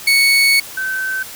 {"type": "tone pair in turn", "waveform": ["30% pulse", "sine"], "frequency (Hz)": [2217, 1538.5], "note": ["C#7", "G6"], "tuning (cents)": [0, -33], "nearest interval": "tritone", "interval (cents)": 633, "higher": "first", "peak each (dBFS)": [-7, -18], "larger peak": "first", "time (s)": [[0.07, 0.6], [0.77, 1.23]], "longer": "first", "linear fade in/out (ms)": 5, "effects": ["white hiss -33 dBFS RMS until 1.35 s"]}